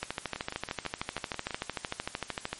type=two click trains; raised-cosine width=0.3 ms; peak=-15 / -19 dBFS; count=34 / 8; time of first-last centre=0.03-2.53 / 0.36-1.508 s; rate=13.2 / 6.1 Hz; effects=white hiss -48 dBFS RMS until 2.59 s + MP3 48 kbps